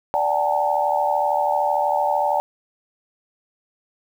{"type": "tone cluster", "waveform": "sine", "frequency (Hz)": [587, 756, 834, 907], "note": ["D5", "F#5", "G#5", "A#5"], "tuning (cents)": [-1, 37, 7, -48], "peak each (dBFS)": -23, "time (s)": [0.14, 2.4], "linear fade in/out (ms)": 0, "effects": ["8-bit"]}